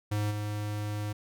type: tone with level steps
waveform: square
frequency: 104.7 Hz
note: G#2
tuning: 15 cents sharp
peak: -28 / -32 dBFS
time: 0.11-1.13 s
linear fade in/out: 10 ms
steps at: 0.3 s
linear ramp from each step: 20 ms
effects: none